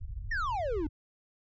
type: low-pass noise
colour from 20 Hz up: pink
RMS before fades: -38 dBFS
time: 0-0.89 s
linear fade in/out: 20 ms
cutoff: 110 Hz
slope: 48 dB/octave
type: exponential sweep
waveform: triangle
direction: down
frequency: 1906 to 284.7 Hz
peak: -28 dBFS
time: 0.31-0.87 s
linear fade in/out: 5 ms
effects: resampled to 16000 Hz